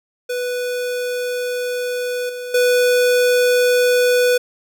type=tone with level steps; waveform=square; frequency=493.9 Hz; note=B4; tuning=in tune; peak=-21 / -27 / -13 dBFS; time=0.29-4.38 s; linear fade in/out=10 ms; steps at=2.29 / 2.54 s; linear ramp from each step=5 ms; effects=none